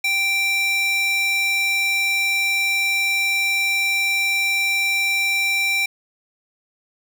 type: tone with high-pass filter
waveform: square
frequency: 784 Hz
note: G5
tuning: in tune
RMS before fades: -20 dBFS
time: 0.04-5.86 s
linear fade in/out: 5 ms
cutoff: 2400 Hz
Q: 2.7
effects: none